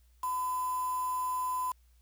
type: tone with quantisation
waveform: sine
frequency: 1010 Hz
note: B5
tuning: 39 cents sharp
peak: -30 dBFS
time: 0.23-1.72 s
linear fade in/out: 5 ms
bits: 7
effects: added 60 Hz sine -60 dBFS peak until 2.01 s + white hiss -73 dBFS RMS until 2.01 s